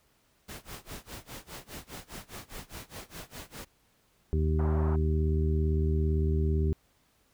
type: noise with tremolo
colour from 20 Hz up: pink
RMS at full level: -41 dBFS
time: 0.48-3.65 s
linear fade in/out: 10 ms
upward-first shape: sine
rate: 4.9 Hz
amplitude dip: 95%
type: harmonic tone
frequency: 77.78 Hz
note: D#2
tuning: in tune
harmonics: 1 / 2 / 3 / 4 / 5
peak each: -25 / -32 / -37 / -41 / -34 dBFS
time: 4.33-6.73 s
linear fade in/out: 0 ms
type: band-pass noise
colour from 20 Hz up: pink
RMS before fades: -41 dBFS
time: 4.59-4.96 s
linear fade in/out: 2 ms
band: 580 to 1200 Hz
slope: 24 dB/octave
effects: pink hiss -68 dBFS RMS until 7.33 s